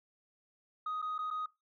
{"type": "tone with dropouts", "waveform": "sine", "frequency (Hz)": 1250, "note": "D#6", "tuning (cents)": 8, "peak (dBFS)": -32, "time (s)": [0.86, 1.46], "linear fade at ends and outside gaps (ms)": 5, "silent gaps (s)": [[1.018, 1.024], [1.181, 1.188], [1.304, 1.309]], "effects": ["noise-tail reverb RT60 0.2 s tail -21 dB re dry", "tanh soft clip ceiling -32 dBFS"]}